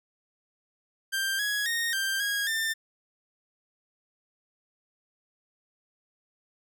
sawtooth tone with pitch steps, 1580 / 1670 / 1854 / 1577 / 1642 / 1793 Hz, G6 / G#6 / A#6 / G6 / G#6 / A6, +13 / +9 / -10 / +10 / -20 / +32 cents, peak -23 dBFS, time 1.12-2.74 s, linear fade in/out 20 ms, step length 270 ms, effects none

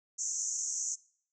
pink band-pass noise, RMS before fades -35 dBFS, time 0.18-0.96 s, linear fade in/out 20 ms, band 6000 to 7300 Hz, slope 96 dB/octave, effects noise-tail reverb RT60 0.6 s tail -23 dB re dry

